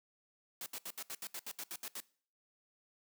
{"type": "noise bursts", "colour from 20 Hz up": "white", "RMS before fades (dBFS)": -43, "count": 12, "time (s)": [0.61, 2.003], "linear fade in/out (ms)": 2, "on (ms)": 51, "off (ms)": 71, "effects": ["noise-tail reverb RT60 0.5 s tail -22 dB re dry", "high-pass 200 Hz 12 dB/octave"]}